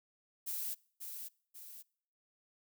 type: noise with echo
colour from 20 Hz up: violet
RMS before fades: -39 dBFS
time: 0.46-0.75 s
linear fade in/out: 20 ms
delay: 540 ms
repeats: 2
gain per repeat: -6 dB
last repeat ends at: 1.83 s
effects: noise-tail reverb RT60 0.6 s tail -25 dB re dry